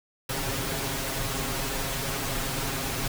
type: noise with comb filter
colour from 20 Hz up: pink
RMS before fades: -30 dBFS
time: 0.29-3.08 s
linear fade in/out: 5 ms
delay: 7.4 ms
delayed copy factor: +0.9
effects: none